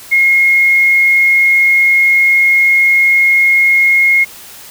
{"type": "tone", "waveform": "sine", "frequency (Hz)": 2152, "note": "C7", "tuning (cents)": 48, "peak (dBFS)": -6, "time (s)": [0.11, 4.25], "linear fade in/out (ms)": 20, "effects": ["white hiss -34 dBFS RMS until 4.7 s"]}